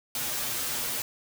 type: noise with comb filter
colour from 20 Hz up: white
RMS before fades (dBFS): -31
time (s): 0.15-1.02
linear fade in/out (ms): 2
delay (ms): 8.3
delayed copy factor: +0.9
effects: none